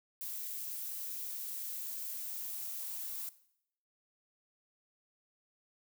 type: noise with high-pass filter sweep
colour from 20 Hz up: violet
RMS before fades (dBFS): -41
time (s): 0.21-3.29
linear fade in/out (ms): 0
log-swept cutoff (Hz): 230 to 970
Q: 4.4
effects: noise-tail reverb RT60 0.7 s tail -17 dB re dry